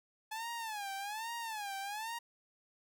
sawtooth tone with vibrato, 856 Hz, A5, 48 cents flat, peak -35 dBFS, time 0.31-2.19 s, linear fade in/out 10 ms, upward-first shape sine, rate 1.2 Hz, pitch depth 160 cents each way, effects none

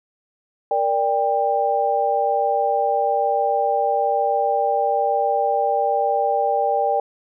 sine chord, G minor, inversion first, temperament equal with one note detuned, 466.2 / 587.3 / 793.6 Hz, Bb4 / D5 / G5, 0 / 0 / +21 cents, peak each -24 / -22 / -19 dBFS, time 0.71-7 s, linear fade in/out 2 ms, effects none

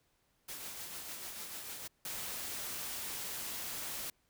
white noise with tremolo, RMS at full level -43 dBFS, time 0.48-1.88 s, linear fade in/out 10 ms, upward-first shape triangle, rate 6.7 Hz, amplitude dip 40%
white noise, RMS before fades -41 dBFS, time 2.05-4.1 s, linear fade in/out 2 ms
effects pink hiss -75 dBFS RMS until 4.29 s

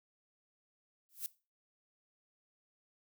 violet noise with exponential growth, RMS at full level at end -35 dBFS, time 1.09-1.26 s, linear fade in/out 0 ms, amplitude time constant 35 ms, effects noise-tail reverb RT60 0.3 s tail -19 dB re dry

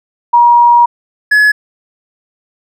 sine / triangle tone pair in turn, 953 / 1698.1 Hz, A#5 / G#6, +38 / +38 cents, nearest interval minor seventh, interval 1000 cents, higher second, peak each -3 dBFS, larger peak neither, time 0.33-0.86 / 1.31-1.52 s, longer first, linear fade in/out 10 ms, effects none

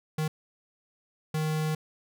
square tone bursts at uneven times, 155.56 Hz, D#3, in tune, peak -27 dBFS, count 2, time 0.18-0.28 / 1.34-1.75 s, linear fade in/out 5 ms, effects none

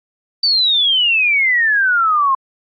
sine exponential sweep, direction down, 4639 to 1048 Hz, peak -11 dBFS, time 0.43-2.35 s, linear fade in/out 5 ms, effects AAC 64 kbps

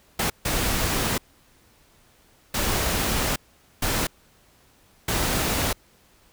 pink noise bursts at uneven times, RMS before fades -24 dBFS, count 5, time 0.19-0.3 / 0.45-1.18 / 2.54-3.36 / 3.82-4.07 / 5.08-5.73 s, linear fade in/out 5 ms, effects pink hiss -58 dBFS RMS until 6.32 s

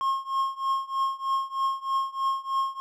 triangle tone with tremolo, 1077 Hz, C6, 50 cents sharp, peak -19 dBFS, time 0.01-2.8 s, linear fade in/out 0 ms, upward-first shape triangle, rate 3.2 Hz, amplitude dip 95%, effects none

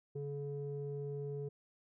square tone with low-pass filter, 142.4 Hz, C#3, 47 cents sharp, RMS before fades -41 dBFS, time 0.15-1.49 s, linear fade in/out 10 ms, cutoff 380 Hz, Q 8.2, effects none

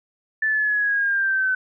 sine linear sweep, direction down, 1760 to 1512 Hz, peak -18 dBFS, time 0.42-1.55 s, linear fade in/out 5 ms, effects none

